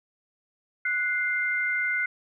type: tone pair together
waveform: sine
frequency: 1473.9 / 2093 Hz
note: F#6 / C7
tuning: -7 / 0 cents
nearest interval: tritone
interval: 607 cents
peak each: -27 / -26 dBFS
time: 0.85-2.06 s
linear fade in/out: 5 ms
effects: none